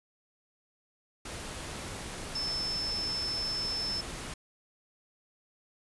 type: tone in noise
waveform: sine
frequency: 5274 Hz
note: E8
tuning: in tune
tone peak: -31 dBFS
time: 2.35-4.01 s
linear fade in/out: 5 ms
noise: pink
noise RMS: -40 dBFS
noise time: 1.25-4.34 s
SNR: +6 dB
effects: resampled to 24000 Hz